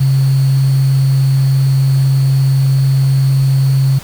sine tone with sample-and-hold, 134.8 Hz, C#3, 48 cents flat, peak -8 dBFS, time 0-3.99 s, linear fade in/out 10 ms, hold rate 4410 Hz, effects pink hiss -33 dBFS RMS until 4.03 s

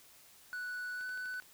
triangle tone with pitch glide, 1480 to 1498.1 Hz, F#6 to F#6, 0 to +21 cents, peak -36 dBFS, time 0.53-1.4 s, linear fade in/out 0 ms, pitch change +21 cents, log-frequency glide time 0.96-1.04 s
click train, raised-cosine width 0.2 ms, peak -38 dBFS, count 6, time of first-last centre 1.01-1.423 s, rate 12.1 Hz
effects white hiss -60 dBFS RMS until 1.53 s

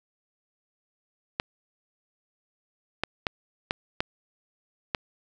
clicks, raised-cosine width 0.3 ms, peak -9 dBFS, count 6, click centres 1.399 / 3.036 / 3.268 / 3.709 / 4.005 / 4.948 s, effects none

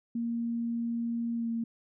sine tone with pitch glide, 233.4 to 230.1 Hz, A#3 to A#3, +2 to -22 cents, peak -29 dBFS, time 0.15-1.64 s, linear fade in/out 5 ms, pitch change -24 cents, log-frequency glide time 1.35-1.49 s, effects none

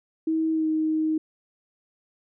sine tone with pitch glide, 320 to 313.8 Hz, D#4 to D#4, +49 to +15 cents, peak -21 dBFS, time 0.27-1.18 s, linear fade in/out 5 ms, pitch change -34 cents, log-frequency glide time 0.52-0.67 s, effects none

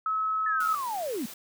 sine tone, 1290 Hz, E6, 38 cents flat, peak -25 dBFS, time 0.06-0.75 s, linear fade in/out 2 ms
sine linear sweep, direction down, 1777 to 201.5 Hz, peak -29 dBFS, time 0.46-1.26 s, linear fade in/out 5 ms
white high-pass noise, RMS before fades -43 dBFS, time 0.6-1.34 s, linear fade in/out 5 ms, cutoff 100 Hz, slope 12 dB/octave
effects none

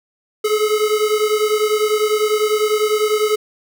square beating tone pair, 423.7 / 433.7 Hz, G#4 / A4, +35 / -25 cents, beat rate 10 Hz, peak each -17 / -20 dBFS, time 0.44-3.36 s, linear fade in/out 10 ms, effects none

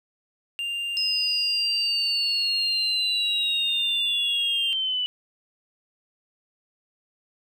triangle tone, 2794 Hz, F7, in tune, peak -25 dBFS, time 0.59-4.73 s, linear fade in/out 0 ms
sine linear sweep, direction down, 5100 to 2960 Hz, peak -23 dBFS, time 0.97-5.06 s, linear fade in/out 0 ms
effects none

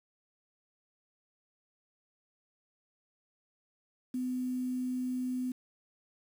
sine tone with quantisation, 252.8 Hz, B3, 41 cents sharp, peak -31 dBFS, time 4.14-5.52 s, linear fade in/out 5 ms, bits 9, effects none

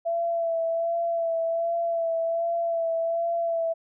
sine tone with vibrato, 669 Hz, E5, 25 cents sharp, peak -23 dBFS, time 0.05-3.74 s, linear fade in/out 20 ms, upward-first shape sine, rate 1.3 Hz, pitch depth 25 cents each way, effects none

